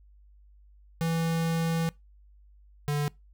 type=tone pair in turn; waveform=square; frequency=164.81 / 146.35 Hz; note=E3 / D3; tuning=0 / -6 cents; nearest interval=major second; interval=206 cents; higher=first; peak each=-26 dBFS; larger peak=neither; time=1.01-1.89 / 2.88-3.08 s; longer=first; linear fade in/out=0 ms; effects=noise-tail reverb RT60 0.2 s tail -23 dB re dry + added 50 Hz sine -53 dBFS peak until 3.33 s